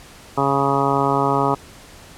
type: harmonic tone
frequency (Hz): 138.59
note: C#3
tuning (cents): 0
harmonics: 1 / 2 / 3 / 4 / 5 / 6 / 7 / 8 / 9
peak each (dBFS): -25 / -24 / -23 / -27 / -25 / -24 / -23 / -26 / -24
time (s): 0.37-1.55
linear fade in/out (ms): 10
effects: pink hiss -43 dBFS RMS until 2.17 s + low-pass 11000 Hz 12 dB/octave